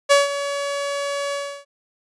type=tone with ADSR envelope; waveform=sawtooth; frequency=566 Hz; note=C#5; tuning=36 cents sharp; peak=-6 dBFS; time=0.09-1.65 s; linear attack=26 ms; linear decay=160 ms; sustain=-13 dB; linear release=320 ms; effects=resampled to 22050 Hz